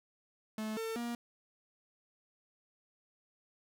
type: tone with pitch steps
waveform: 45% pulse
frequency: 217 / 449 / 237.2 Hz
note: A3 / A4 / A#3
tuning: -24 / +35 / +30 cents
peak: -36 dBFS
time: 0.58-1.15 s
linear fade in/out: 2 ms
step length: 190 ms
effects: none